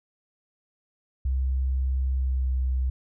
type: tone with pitch glide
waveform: sine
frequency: 65.41 to 64.36 Hz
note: C2 to C2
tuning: 0 to -28 cents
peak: -22 dBFS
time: 1.25-2.9 s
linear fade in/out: 5 ms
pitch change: -28 cents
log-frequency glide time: 2.13-2.49 s
effects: none